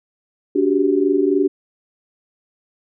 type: tone cluster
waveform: sine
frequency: 289.2 / 371.4 / 394.6 Hz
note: D4 / F#4 / G4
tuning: -27 / +7 / +11 cents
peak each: -18 dBFS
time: 0.55-1.48 s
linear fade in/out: 10 ms
effects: none